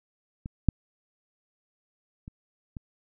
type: clicks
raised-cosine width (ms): 5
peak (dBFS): -23 / -7 / -28 / -25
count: 4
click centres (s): 0.459 / 0.687 / 2.279 / 2.768
effects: none